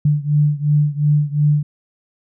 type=beating tone pair; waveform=sine; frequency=147 / 149.8 Hz; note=D3 / D3; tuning=+2 / +35 cents; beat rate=2.8 Hz; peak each=-15 / -17 dBFS; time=0.05-1.63 s; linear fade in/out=5 ms; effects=none